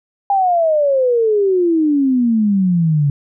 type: exponential sweep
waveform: sine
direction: down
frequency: 810 to 140 Hz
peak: -11 dBFS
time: 0.3-3.1 s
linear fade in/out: 2 ms
effects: none